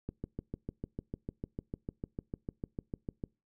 click train, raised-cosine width 3 ms, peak -24 dBFS, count 22, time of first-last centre 0.09-3.238 s, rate 6.67 Hz, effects noise-tail reverb RT60 0.3 s tail -26 dB re dry

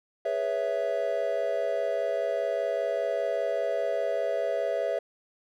triangle chord, C# minor seventh, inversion second, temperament equal with one note detuned, 415.3 / 493.9 / 558.9 / 659.3 Hz, G#4 / B4 / C#5 / E5, 0 / 0 / +14 / 0 cents, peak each -33 / -31 / -29 / -27 dBFS, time 0.25-4.99 s, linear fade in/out 5 ms, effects none

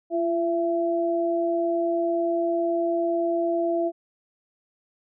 sine tone pair together, 341.1 / 670.5 Hz, F4 / E5, -41 / +29 cents, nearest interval octave, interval 1170 cents, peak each -24 dBFS, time 0.1-3.92 s, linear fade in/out 50 ms, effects none

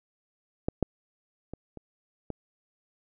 clicks, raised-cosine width 2 ms, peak -13 / -10 / -24 / -28 / -20 dBFS, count 5, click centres 0.685 / 0.827 / 1.536 / 1.773 / 2.303 s, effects none

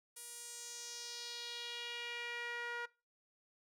sawtooth tone with band-pass filter sweep, 476.6 Hz, A#4, 38 cents sharp, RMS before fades -45 dBFS, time 0.16-2.86 s, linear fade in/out 10 ms, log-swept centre 10000 to 1500 Hz, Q 2.3, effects noise-tail reverb RT60 0.3 s tail -22 dB re dry

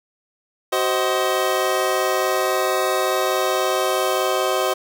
25% pulse chord, C diminished, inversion second, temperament just, 376.7 / 523.3 / 627.9 Hz, Gb4 / C5 / Eb5, +31 / 0 / +16 cents, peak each -19 dBFS, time 0.72-4.74 s, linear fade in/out 10 ms, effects none

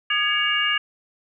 sine tone cluster, 1223 / 1671 / 2253 / 2826 Hz, D#6 / G#6 / C#7 / F7, -30 / +10 / +28 / +20 cents, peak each -28 / -24 / -26 / -22 dBFS, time 0.1-0.78 s, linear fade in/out 5 ms, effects none

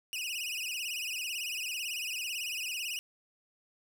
sawtooth tone with vibrato, 2700 Hz, E7, 41 cents sharp, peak -31 dBFS, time 0.13-2.99 s, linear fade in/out 0 ms, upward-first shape sine, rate 18 Hz, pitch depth 160 cents each way, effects none

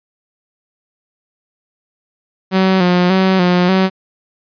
sawtooth tone with vibrato, 183.8 Hz, F#3, 11 cents flat, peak -6 dBFS, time 2.51-3.9 s, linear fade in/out 50 ms, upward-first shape square, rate 1.7 Hz, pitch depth 49 cents each way, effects resampled to 11025 Hz

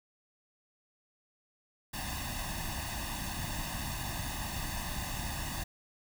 pink noise with comb filter, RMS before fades -37 dBFS, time 1.93-5.64 s, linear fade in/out 10 ms, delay 1.1 ms, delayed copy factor +0.9, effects none

